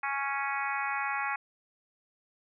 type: harmonic tone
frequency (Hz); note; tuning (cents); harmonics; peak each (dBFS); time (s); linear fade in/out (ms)
277.2; C#4; 0; 3 / 4 / 5 / 6 / 7 / 8 / 9; -35 / -36 / -37 / -38 / -38 / -39 / -40; 0.03-1.36; 5
effects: none